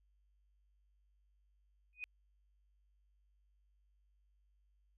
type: tone with exponential growth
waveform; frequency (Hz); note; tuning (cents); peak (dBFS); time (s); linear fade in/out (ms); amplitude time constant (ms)
sine; 2490; D#7; +1; -36; 1.93-2.04; 0; 22
effects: added 50 Hz sine -70 dBFS peak until 4.97 s + resampled to 32000 Hz